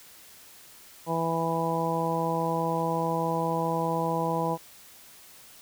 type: harmonic tone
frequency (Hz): 164.81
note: E3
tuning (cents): 0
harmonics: 1 / 2 / 3 / 4 / 5 / 6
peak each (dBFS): -31 / -34 / -31 / -34 / -32 / -31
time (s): 1.06-4.58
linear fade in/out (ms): 50
effects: white hiss -51 dBFS RMS until 5.61 s